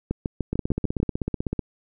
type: two click trains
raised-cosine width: 3 ms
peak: -11 / -12 dBFS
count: 7 / 18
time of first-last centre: 0.11-1.002 / 0.53-1.593 s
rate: 6.73 / 16 Hz
effects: none